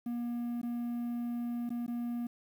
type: tone with dropouts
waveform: triangle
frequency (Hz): 238.6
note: A#3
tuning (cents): +41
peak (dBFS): -31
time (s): 0.06-2.27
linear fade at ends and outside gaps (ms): 5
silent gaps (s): 0.616-0.63 / 1.693-1.703 / 1.865-1.879
effects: 10-bit